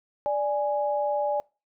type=tone pair together; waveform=sine; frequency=587.3 / 830.6 Hz; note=D5 / G#5; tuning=0 / 0 cents; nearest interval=tritone; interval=600 cents; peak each=-25 / -27 dBFS; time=0.26-1.4 s; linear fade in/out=0 ms; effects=noise-tail reverb RT60 0.3 s tail -25 dB re dry